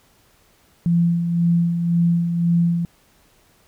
sine tone with tremolo, 170.6 Hz, F3, 40 cents flat, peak -13 dBFS, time 0.86-2.85 s, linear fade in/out 0 ms, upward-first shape sine, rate 1.9 Hz, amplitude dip 50%, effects pink hiss -57 dBFS RMS until 3.67 s

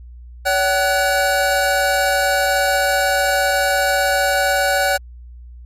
square tone cluster, 568 / 762 / 1480 Hz, C#5 / G5 / F#6, +42 / -49 / 0 cents, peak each -20 dBFS, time 0.45-4.98 s, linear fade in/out 20 ms, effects added 60 Hz sine -35 dBFS peak until 5.65 s + AAC 48 kbps

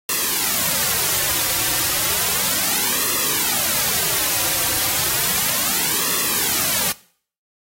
white noise with flanger, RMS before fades -20 dBFS, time 0.09-6.92 s, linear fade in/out 2 ms, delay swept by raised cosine 1.3 to 4.8 ms, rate 0.33 Hz, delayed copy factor -0.75, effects noise-tail reverb RT60 0.5 s tail -20 dB re dry + AAC 48 kbps

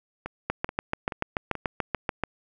two click trains, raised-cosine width 0.5 ms, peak -18 / -10 dBFS, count 4 / 13, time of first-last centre 0.26-1.553 / 0.5-2.237 s, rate 2.32 / 6.91 Hz, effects none

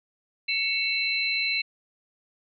sine tone cluster, 2222 / 2676 / 4068 Hz, C#7 / E7 / C8, +4 / +25 / -50 cents, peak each -28 dBFS, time 0.48-1.62 s, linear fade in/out 10 ms, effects none

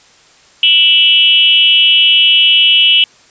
sine tone with frequency modulation, 2960 Hz, F#7, in tune, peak -5 dBFS, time 0.63-3.04 s, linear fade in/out 2 ms, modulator 309 Hz, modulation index 0.89, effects white hiss -45 dBFS RMS until 3.3 s + resampled to 16000 Hz

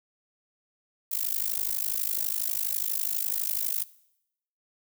violet noise with amplitude modulation, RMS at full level -25 dBFS, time 1.11-3.84 s, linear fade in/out 10 ms, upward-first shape sine, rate 52.1 Hz, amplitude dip 100%, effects noise-tail reverb RT60 0.8 s tail -20 dB re dry

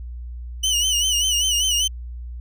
25% pulse tone with vibrato, 2960 Hz, F#7, in tune, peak -14 dBFS, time 0.63-1.88 s, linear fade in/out 10 ms, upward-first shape sine, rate 5.1 Hz, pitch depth 80 cents each way, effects added 60 Hz sine -30 dBFS peak until 2.4 s

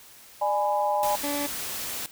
sine chord, G# diminished, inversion second, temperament just, 598 / 830.6 / 996.7 Hz, D5 / G#5 / B5, +31 / 0 / +16 cents, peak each -27 / -24 / -30 dBFS, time 0.41-1.16 s, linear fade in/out 10 ms
white noise, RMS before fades -33 dBFS, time 1.03-2.06 s, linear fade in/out 0 ms
20% pulse tone, 288.1 Hz, D4, 33 cents flat, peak -23 dBFS, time 1.23-1.47 s, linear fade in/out 10 ms
effects white hiss -50 dBFS RMS until 2.11 s

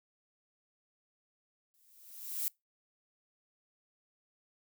violet noise with exponential growth, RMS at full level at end -32 dBFS, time 1.74-2.48 s, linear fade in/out 0 ms, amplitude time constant 160 ms, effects noise-tail reverb RT60 0.2 s tail -25 dB re dry

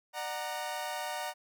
sawtooth chord, D augmented, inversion none, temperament equal with one note detuned, 599.3 / 740 / 932.3 Hz, D5 / F#5 / A#5, +35 / 0 / 0 cents, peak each -37 / -35 / -35 dBFS, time 0.13-1.34 s, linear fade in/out 50 ms, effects none

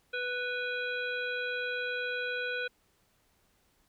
harmonic tone with a mistuned harmonic, 493.9 Hz, B4, in tune, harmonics 1 / 3 / 5 / 7 / 8, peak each -37 / -34 / -39 / -45 / -46 dBFS, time 0.13-2.68 s, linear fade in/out 10 ms, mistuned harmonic 7, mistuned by -86 cents, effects pink hiss -70 dBFS RMS until 3.88 s

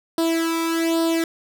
sawtooth tone with flanger, 329.6 Hz, E4, in tune, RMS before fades -21 dBFS, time 0.18-1.24 s, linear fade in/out 2 ms, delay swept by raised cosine 0.22 to 0.86 ms, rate 1.2 Hz, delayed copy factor +0.8, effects none

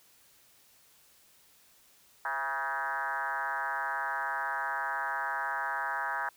sine tone with frequency modulation, 1255 Hz, D#6, 15 cents sharp, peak -30 dBFS, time 2.25-6.29 s, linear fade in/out 2 ms, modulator 146 Hz, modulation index 3.3, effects white hiss -62 dBFS RMS until 6.36 s

